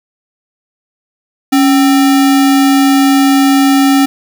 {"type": "tone with sample-and-hold", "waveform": "sine", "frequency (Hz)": 276.2, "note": "C#4", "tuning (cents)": -6, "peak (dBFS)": -5, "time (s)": [1.52, 4.06], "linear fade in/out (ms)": 10, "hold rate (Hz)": 1050, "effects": []}